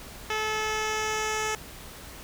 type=tone with low-pass filter sweep; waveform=10% pulse; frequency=432.8 Hz; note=A4; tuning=29 cents flat; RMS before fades=-29 dBFS; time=0.3-1.55 s; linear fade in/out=2 ms; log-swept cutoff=4500 to 7800 Hz; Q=1.5; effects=added 60 Hz sine -50 dBFS peak until 2.23 s + pink hiss -44 dBFS RMS until 2.23 s